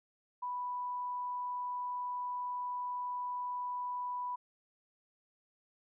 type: tone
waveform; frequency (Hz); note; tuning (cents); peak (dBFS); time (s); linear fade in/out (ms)
sine; 987.8; B5; 0; -35; 0.42-4.36; 10
effects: none